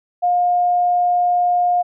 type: tone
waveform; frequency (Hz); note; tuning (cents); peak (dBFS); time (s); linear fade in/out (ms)
sine; 711; F5; +31; -13; 0.22-1.83; 20
effects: none